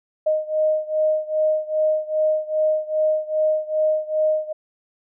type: beating tone pair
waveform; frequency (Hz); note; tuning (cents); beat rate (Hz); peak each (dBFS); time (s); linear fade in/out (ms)
sine; 619 / 621.5; D#5 / D#5; -9 / -2; 2.5; -20 / -22; 0.26-4.53; 10
effects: none